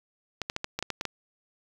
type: clicks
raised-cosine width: 0.2 ms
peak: -13 dBFS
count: 9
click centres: 0.417 / 0.499 / 0.564 / 0.644 / 0.79 / 0.826 / 0.903 / 1.011 / 1.053 s
effects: 7-bit